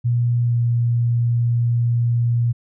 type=tone with pitch glide; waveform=sine; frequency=120 to 118.69 Hz; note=B2 to A#2; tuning=-49 to +32 cents; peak=-15 dBFS; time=0.04-2.53 s; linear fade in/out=20 ms; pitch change=-19 cents; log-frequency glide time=0.43-0.56 s; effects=none